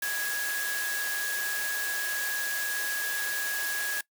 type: tone in noise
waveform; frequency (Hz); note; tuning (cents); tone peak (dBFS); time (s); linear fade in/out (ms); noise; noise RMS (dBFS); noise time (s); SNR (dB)
sine; 1661.2; G#6; 0; -30; 0.02-4.01; 5; white; -34; 0.02-4.01; +1
effects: noise-tail reverb RT60 0.1 s tail -20 dB re dry + high-pass 400 Hz 12 dB/octave